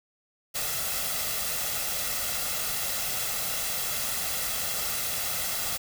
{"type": "noise with comb filter", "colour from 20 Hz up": "white", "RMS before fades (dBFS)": -30, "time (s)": [0.54, 5.78], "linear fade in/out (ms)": 20, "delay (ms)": 1.5, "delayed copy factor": 0.55, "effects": []}